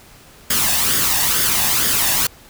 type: noise with flanger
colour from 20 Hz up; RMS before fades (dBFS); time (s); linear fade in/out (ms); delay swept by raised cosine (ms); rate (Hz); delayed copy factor
white; -17; 0.5-2.27; 5; 0.59 to 1.13; 2.2; +0.55
effects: pink hiss -45 dBFS RMS until 2.49 s